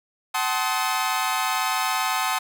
sawtooth tone cluster, 756 / 874 / 1049 / 1267 Hz, F#5 / A5 / C6 / D#6, +37 / -12 / +4 / +31 cents, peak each -24 dBFS, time 0.34-2.39 s, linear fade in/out 10 ms, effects none

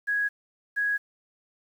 sine tone pair in turn, 1661.2 / 1661.2 Hz, G#6 / G#6, 0 / 0 cents, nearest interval unison, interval 0 cents, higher neither, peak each -23 dBFS, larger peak neither, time 0.07-0.29 / 0.76-0.98 s, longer neither, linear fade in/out 20 ms, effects 9-bit

